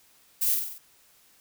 violet noise with echo, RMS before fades -25 dBFS, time 0.41-0.55 s, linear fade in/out 10 ms, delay 47 ms, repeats 5, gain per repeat -4 dB, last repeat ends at 0.785 s, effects white hiss -60 dBFS RMS until 1.4 s

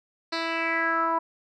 10% pulse tone with low-pass filter sweep, 329.6 Hz, E4, in tune, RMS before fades -26 dBFS, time 0.32-1.19 s, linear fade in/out 10 ms, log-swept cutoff 4200 to 990 Hz, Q 4.5, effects none

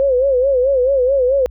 sine tone with vibrato, 525 Hz, C5, 6 cents sharp, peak -11 dBFS, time 0-1.46 s, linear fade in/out 0 ms, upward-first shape sine, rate 4.6 Hz, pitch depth 110 cents each way, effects added 60 Hz sine -34 dBFS peak until 1.5 s

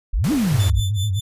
sine exponential two-way sweep, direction up then down, 32.7 to 320.4 to 50.2 Hz, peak -16 dBFS, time 0.13-0.81 s, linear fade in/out 10 ms, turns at 0.32 s
pink noise, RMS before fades -30 dBFS, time 0.24-0.7 s, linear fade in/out 2 ms
sine tone with vibrato, 99.8 Hz, G2, 32 cents sharp, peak -18 dBFS, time 0.52-1.2 s, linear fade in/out 10 ms, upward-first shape square, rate 7.8 Hz, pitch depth 100 cents each way
sawtooth tone with tremolo, 3520 Hz, A7, in tune, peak -24 dBFS, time 0.59-1.21 s, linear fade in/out 10 ms, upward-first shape sine, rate 5.2 Hz, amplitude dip 100%
effects resampled to 32000 Hz

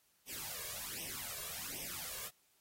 white noise with flanger, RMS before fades -44 dBFS, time 0.26-2.31 s, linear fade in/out 50 ms, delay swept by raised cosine 0.34 to 1.84 ms, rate 1.3 Hz, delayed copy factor +0.9, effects white hiss -73 dBFS RMS until 2.6 s + AAC 48 kbps

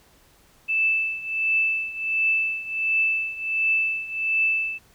sine tone with tremolo, 2637 Hz, E7, in tune, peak -17 dBFS, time 0.68-4.79 s, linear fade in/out 20 ms, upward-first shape triangle, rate 1.4 Hz, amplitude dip 85%, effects pink hiss -57 dBFS RMS until 4.94 s

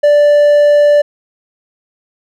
triangle tone, 586 Hz, D5, 4 cents flat, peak -3 dBFS, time 0.03-1.02 s, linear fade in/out 10 ms, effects none

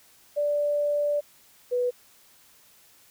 sine tone pair in turn, 585 / 492.6 Hz, D5 / B4, -7 / -5 cents, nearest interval minor third, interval 298 cents, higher first, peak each -22 dBFS, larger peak neither, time 0.36-1.21 / 1.71-1.91 s, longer first, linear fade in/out 20 ms, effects white hiss -57 dBFS RMS until 3.1 s

